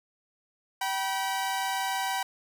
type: tone pair together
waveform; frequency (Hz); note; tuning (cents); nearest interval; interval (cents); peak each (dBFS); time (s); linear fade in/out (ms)
sawtooth; 770.7 / 970; G5 / B5; -30 / -31; major third; 399; -26 / -28; 0.81-2.23; 5
effects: none